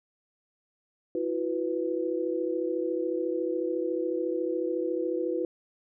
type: chord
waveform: sine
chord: E suspended second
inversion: none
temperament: equal with one note detuned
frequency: 329.6 / 363.6 / 493.9 Hz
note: E4 / F#4 / B4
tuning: 0 / -30 / 0 cents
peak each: -31 dBFS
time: 1.15-5.45 s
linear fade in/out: 2 ms
effects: none